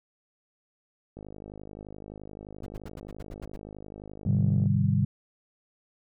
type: click train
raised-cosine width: 2 ms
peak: -29 dBFS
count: 181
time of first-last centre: 1.17-4.658 s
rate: 51.6 Hz
type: noise bursts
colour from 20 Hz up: brown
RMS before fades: -39 dBFS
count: 9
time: 2.63-3.565 s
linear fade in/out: 5 ms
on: 31 ms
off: 82 ms
type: chord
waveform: sine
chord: Ab major seventh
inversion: none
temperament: equal with one note detuned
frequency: 103.83 / 130.81 / 152.89 / 196 Hz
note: Ab2 / C3 / Eb3 / G3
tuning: 0 / 0 / -30 / 0 cents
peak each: -26 / -27 / -27 / -27 dBFS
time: 4.26-5.05 s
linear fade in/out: 5 ms
effects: none